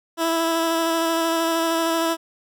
15% pulse tone with vibrato, 329.6 Hz, E4, in tune, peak -13 dBFS, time 0.17-2.17 s, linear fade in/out 50 ms, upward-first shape square, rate 13 Hz, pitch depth 12 cents each way, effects none

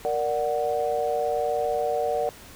sine chord, Bb augmented, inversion none, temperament equal, 466.2 / 587.3 / 740 Hz, Bb4 / D5 / F#5, 0 / 0 / 0 cents, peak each -27 dBFS, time 0.05-2.29 s, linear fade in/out 0 ms, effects pink hiss -46 dBFS RMS until 2.55 s

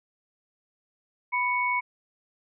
sine tone pair together, 990 / 2222 Hz, B5 / C#7, +4 / +4 cents, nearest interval octave + major second, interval 1400 cents, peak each -26 dBFS, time 1.32-1.81 s, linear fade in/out 20 ms, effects none

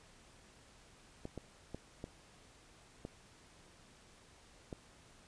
clicks, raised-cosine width 2 ms, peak -29 dBFS, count 6, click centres 1.254 / 1.377 / 1.746 / 2.041 / 3.051 / 4.728 s, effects pink hiss -62 dBFS RMS until 5.27 s + resampled to 22050 Hz

